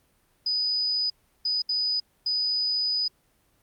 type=tone bursts at uneven times; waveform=sine; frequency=4978 Hz; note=D#8; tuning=in tune; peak=-23 dBFS; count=4; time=0.46-1.1 / 1.45-1.62 / 1.69-2 / 2.26-3.08 s; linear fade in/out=5 ms; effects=pink hiss -66 dBFS RMS until 3.62 s + Opus 32 kbps